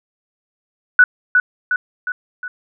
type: tone with echo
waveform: sine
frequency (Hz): 1480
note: F#6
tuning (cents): 0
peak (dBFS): -4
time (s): 0.99-1.04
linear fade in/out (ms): 2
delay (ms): 360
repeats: 4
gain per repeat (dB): -5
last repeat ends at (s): 2.48
effects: none

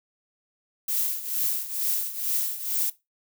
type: noise with tremolo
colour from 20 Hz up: violet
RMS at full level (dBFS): -24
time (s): 0.88-2.9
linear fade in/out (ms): 5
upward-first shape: triangle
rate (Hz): 2.2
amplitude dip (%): 80
effects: noise-tail reverb RT60 0.2 s tail -17 dB re dry

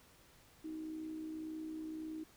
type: tone with amplitude modulation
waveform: sine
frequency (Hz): 314.7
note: D#4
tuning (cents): +20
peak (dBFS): -39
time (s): 0.64-2.24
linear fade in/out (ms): 10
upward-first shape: sine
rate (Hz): 61.8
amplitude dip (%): 45
effects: pink hiss -64 dBFS RMS until 2.36 s

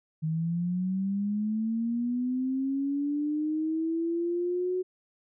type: linear sweep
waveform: sine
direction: up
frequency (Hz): 155.56 to 370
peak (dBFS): -26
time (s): 0.22-4.83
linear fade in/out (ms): 20
effects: none

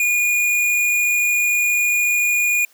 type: tone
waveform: square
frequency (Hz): 2439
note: D#7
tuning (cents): -35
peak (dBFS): -16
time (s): 0-2.65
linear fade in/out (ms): 2
effects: white hiss -54 dBFS RMS until 2.73 s + high-pass 300 Hz 12 dB/octave

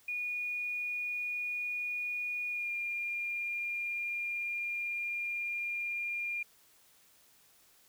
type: tone with pitch glide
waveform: sine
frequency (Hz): 2449 to 2406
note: D#7 to D7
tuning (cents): -28 to +41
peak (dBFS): -33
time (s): 0.08-6.43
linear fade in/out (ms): 5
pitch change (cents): -31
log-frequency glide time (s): 2.49-2.71
effects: white hiss -64 dBFS RMS until 7.88 s

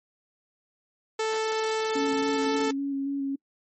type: tone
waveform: sawtooth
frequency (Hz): 440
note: A4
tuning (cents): 0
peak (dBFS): -21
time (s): 1.19-2.71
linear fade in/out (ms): 5
type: tone with vibrato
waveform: sine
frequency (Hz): 276.9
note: C#4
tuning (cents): -2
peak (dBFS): -26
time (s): 1.95-3.36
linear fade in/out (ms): 10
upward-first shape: square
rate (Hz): 3.6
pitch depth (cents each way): 15
effects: noise-tail reverb RT60 0.1 s tail -26 dB re dry + MP3 32 kbps

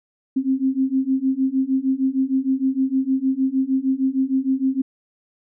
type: beating tone pair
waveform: sine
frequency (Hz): 261.6 / 268.1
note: C4 / C4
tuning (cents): 0 / +42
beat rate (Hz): 6.5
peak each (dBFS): -21 / -20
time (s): 0.36-4.82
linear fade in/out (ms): 10
effects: none

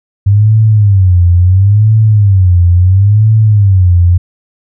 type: tone with vibrato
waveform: sine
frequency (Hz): 98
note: G2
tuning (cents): 0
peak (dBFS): -3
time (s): 0.26-4.18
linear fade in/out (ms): 10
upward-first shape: sine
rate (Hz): 0.73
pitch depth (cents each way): 200
effects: none

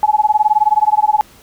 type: tone with tremolo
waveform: sine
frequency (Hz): 851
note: G#5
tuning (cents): +42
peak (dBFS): -6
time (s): 0.03-1.21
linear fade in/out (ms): 0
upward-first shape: sine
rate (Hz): 19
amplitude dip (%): 100
effects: pink hiss -45 dBFS RMS until 1.42 s

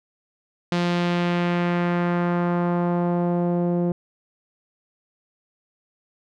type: tone with low-pass filter sweep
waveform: sawtooth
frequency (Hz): 174.61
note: F3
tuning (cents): 0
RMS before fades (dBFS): -22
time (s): 0.72-3.92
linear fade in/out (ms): 2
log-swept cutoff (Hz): 4400 to 480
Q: 1.2
effects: none

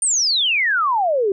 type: exponential sweep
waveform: sine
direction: down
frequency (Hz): 9100 to 373.5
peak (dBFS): -15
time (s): 0.02-1.32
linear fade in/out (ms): 2
effects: none

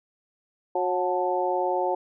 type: harmonic tone with a mistuned harmonic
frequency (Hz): 182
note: F#3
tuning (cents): -28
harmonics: 2 / 3 / 4 / 5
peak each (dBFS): -28 / -28 / -28 / -28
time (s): 0.75-1.95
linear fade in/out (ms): 5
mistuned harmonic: 5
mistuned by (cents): -59
effects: none

